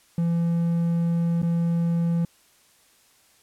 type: tone with dropouts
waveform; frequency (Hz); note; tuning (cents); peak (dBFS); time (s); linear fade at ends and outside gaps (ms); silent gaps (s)
triangle; 169; E3; +43; -18; 0.18-2.25; 2; 1.419-1.429
effects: white hiss -59 dBFS RMS until 3.42 s + low-pass 12000 Hz 12 dB/octave